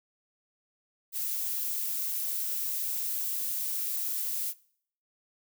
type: noise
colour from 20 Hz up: violet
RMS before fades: -32 dBFS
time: 1.12-4.54 s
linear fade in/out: 50 ms
effects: noise-tail reverb RT60 0.6 s tail -22 dB re dry